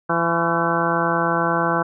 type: harmonic tone with a mistuned harmonic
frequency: 168.7 Hz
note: E3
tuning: 40 cents sharp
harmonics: 1 / 2 / 3 / 4 / 5 / 6 / 7 / 8 / 9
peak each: -26 / -26 / -26 / -26 / -26 / -26 / -26 / -26 / -26 dBFS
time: 0.09-1.83 s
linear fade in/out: 10 ms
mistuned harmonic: 7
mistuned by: -69 cents
effects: none